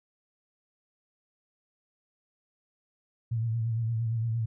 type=tone with vibrato; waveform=sine; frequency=114.1 Hz; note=A#2; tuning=37 cents flat; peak=-26 dBFS; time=3.31-4.46 s; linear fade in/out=10 ms; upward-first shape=sine; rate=8.7 Hz; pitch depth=53 cents each way; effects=none